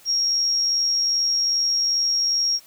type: tone with amplitude modulation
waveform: sine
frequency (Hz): 5588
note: F8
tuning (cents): 0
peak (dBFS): -17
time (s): 0.05-2.6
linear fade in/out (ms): 50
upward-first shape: sine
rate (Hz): 82.5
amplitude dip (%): 25
effects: white hiss -51 dBFS RMS until 2.66 s